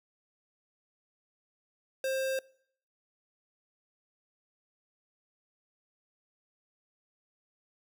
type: tone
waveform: square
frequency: 530 Hz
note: C5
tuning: 22 cents sharp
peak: -30 dBFS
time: 2.04-2.39 s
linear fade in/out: 2 ms
effects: noise-tail reverb RT60 0.6 s tail -23 dB re dry